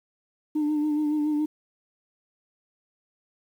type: tone with vibrato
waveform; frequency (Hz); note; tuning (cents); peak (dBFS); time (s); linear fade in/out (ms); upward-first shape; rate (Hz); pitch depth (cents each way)
sine; 300.6; D4; +40; -20; 0.55-1.46; 10; sine; 7.1; 33
effects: tanh soft clip ceiling -20 dBFS + 9-bit